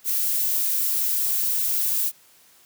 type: noise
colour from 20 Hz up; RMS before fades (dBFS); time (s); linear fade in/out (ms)
violet; -23; 0.04-2.12; 50
effects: white hiss -55 dBFS RMS until 2.65 s + high-pass 80 Hz 12 dB/octave